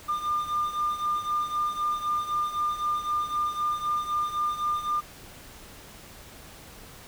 triangle beating tone pair, 1200 / 1203.9 Hz, D6 / D6, +37 / +43 cents, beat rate 3.9 Hz, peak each -28 / -24 dBFS, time 0.08-5.01 s, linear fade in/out 20 ms, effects tanh soft clip ceiling -20 dBFS + pink hiss -47 dBFS RMS until 7.07 s

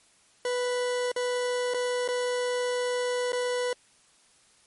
40% pulse tone with dropouts, 493.9 Hz, B4, in tune, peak -25 dBFS, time 0.45-3.73 s, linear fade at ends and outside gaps 2 ms, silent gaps 1.117-1.162 / 1.738-1.744 / 2.078-2.086 / 3.321-3.33 s, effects white hiss -61 dBFS RMS until 4.66 s + MP3 48 kbps

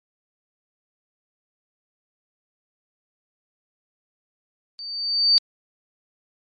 sine tone with level ramp, 4600 Hz, D8, 37 cents flat, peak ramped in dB -33 to -11 dBFS, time 4.79-5.38 s, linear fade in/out 0 ms, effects MP3 48 kbps

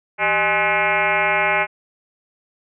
sine tone with frequency modulation, 1495 Hz, F#6, 17 cents sharp, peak -15 dBFS, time 0.18-1.67 s, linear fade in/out 50 ms, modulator 221 Hz, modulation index 4.4, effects none

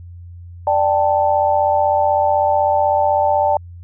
sine chord, D suspended fourth, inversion none, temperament equal with one note detuned, 590.7 / 784 / 880 Hz, D5 / G5 / A5, +10 / 0 / 0 cents, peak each -17 dBFS, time 0.67-3.57 s, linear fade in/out 2 ms, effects added 87 Hz sine -33 dBFS peak until 3.83 s

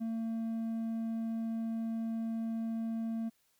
sine tone with hard clipping, 226.2 Hz, A3, 48 cents sharp, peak -34 dBFS, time 0-3.3 s, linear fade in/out 20 ms, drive 3 dB, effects white hiss -73 dBFS RMS until 3.59 s

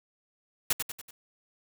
white noise with echo, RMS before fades -25 dBFS, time 0.7-0.73 s, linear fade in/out 5 ms, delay 95 ms, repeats 4, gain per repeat -6 dB, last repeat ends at 1.11 s, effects none

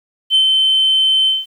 sine tone with ADSR envelope, 3081 Hz, G7, 31 cents flat, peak -6 dBFS, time 0.3-1.46 s, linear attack 50 ms, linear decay 94 ms, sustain -3 dB, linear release 190 ms, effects tanh soft clip ceiling -6 dBFS + 8-bit

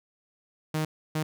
sawtooth tone bursts at uneven times, 155.56 Hz, D#3, in tune, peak -22 dBFS, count 2, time 0.74-0.85 / 1.15-1.23 s, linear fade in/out 5 ms, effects none

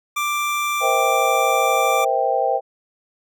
25% pulse tone, 1178 Hz, D6, 5 cents sharp, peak -16 dBFS, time 0.16-2.05 s, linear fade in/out 10 ms
sine chord, C dominant seventh, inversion third, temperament just, 470.9 / 523.3 / 654.1 / 784.9 Hz, Bb4 / C5 / E5 / G5, +18 / 0 / -14 / +2 cents, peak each -25 / -22 / -23 / -20 dBFS, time 0.8-2.61 s, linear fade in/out 50 ms
effects none

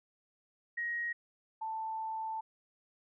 sine tone pair in turn, 1886 / 884.2 Hz, A#6 / A5, +20 / +8 cents, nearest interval octave + minor second, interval 1312 cents, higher first, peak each -33 / -35 dBFS, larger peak first, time 0.77-1.13 / 1.61-2.41 s, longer second, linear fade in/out 10 ms, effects none

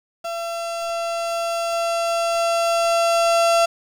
35% pulse tone with level ramp, 675 Hz, E5, 41 cents sharp, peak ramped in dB -24 to -12 dBFS, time 0.24-3.66 s, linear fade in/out 10 ms, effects low-pass 9000 Hz 12 dB/octave + 7-bit

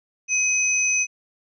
sine tone pair together, 2532 / 6022 Hz, D#7 / F#8, +30 / +30 cents, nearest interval octave + minor third, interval 1500 cents, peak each -21 / -21 dBFS, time 0.28-1.07 s, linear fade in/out 50 ms, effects none

